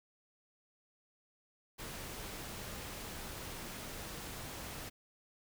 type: noise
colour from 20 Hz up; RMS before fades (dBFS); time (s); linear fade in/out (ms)
pink; -45; 1.78-4.9; 20
effects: none